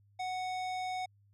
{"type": "tone", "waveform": "square", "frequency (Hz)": 740, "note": "F#5", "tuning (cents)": 0, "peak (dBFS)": -35, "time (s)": [0.19, 1.06], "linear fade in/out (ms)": 10, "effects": ["added 101 Hz sine -63 dBFS peak until 1.33 s", "low-pass 6000 Hz 12 dB/octave"]}